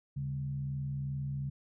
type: tone with frequency modulation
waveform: sine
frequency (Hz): 138.5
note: C#3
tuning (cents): -1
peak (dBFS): -33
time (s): 0.16-1.5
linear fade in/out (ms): 10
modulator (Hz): 62.6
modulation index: 0.44
effects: none